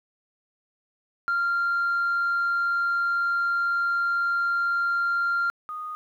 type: tone pair in turn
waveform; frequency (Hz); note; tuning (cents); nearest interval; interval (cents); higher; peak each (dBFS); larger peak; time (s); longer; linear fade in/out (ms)
sine; 1389 / 1237.5; F6 / D#6; -10 / -10; major second; 200; first; -20 / -31; first; 1.28-5.5 / 5.69-5.95; first; 0
effects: tanh soft clip ceiling -19 dBFS + 10-bit